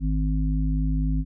harmonic tone, 52 Hz, G#1, 3 cents sharp, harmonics 1 / 3 / 5, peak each -22 / -27 / -29 dBFS, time 0-1.25 s, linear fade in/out 50 ms, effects none

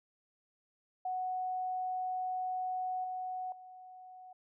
sine tone with level steps, 740 Hz, F#5, in tune, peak -33 / -36 / -49 dBFS, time 1.05-4.33 s, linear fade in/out 5 ms, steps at 3.04 / 3.52 s, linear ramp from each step 2 ms, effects none

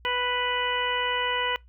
harmonic tone, 493.9 Hz, B4, in tune, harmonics 1 / 2 / 3 / 4 / 5 / 6, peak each -32 / -29 / -33 / -31 / -35 / -30 dBFS, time 0.05-1.56 s, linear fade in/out 0 ms, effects noise-tail reverb RT60 0.2 s tail -25 dB re dry + added 60 Hz sine -50 dBFS peak until 1.68 s

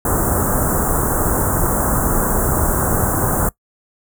pink band-stop noise, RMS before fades -17 dBFS, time 0.05-3.49 s, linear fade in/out 2 ms, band 1500 to 7400 Hz, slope 48 dB/octave, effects noise-tail reverb RT60 0.1 s tail -21 dB re dry

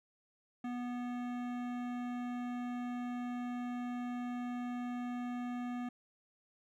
sine tone with hard clipping, 244.8 Hz, B3, 15 cents flat, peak -39 dBFS, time 0.64-5.89 s, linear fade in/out 5 ms, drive 16 dB, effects none

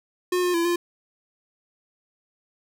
square tone with pitch steps, 360 / 357 / 337.6 / 347.6 Hz, F#4 / F4 / E4 / F4, -47 / +38 / +41 / -8 cents, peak -21 dBFS, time 0.32-0.76 s, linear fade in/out 5 ms, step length 110 ms, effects none

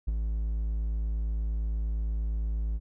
triangle tone with ADSR envelope, 54.3 Hz, A1, 22 cents flat, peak -21 dBFS, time 0.07-2.8 s, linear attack 14 ms, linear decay 21 ms, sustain -4 dB, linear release 43 ms, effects none

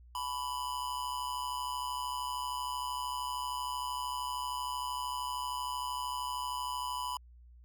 square tone with amplitude modulation, 993 Hz, B5, 9 cents sharp, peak -32 dBFS, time 0.15-7.17 s, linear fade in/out 2 ms, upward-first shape sine, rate 133 Hz, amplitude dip 70%, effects added 60 Hz sine -53 dBFS peak until 7.64 s

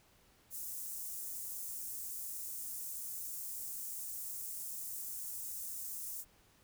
white high-pass noise, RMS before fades -43 dBFS, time 0.5-6.25 s, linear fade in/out 50 ms, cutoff 7000 Hz, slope 24 dB/octave, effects pink hiss -67 dBFS RMS until 6.63 s

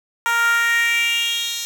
10% pulse tone with high-pass filter sweep, 466.2 Hz, A#4, in tune, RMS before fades -19 dBFS, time 0.26-1.65 s, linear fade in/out 0 ms, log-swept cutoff 1100 to 4500 Hz, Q 4.3, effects 7-bit

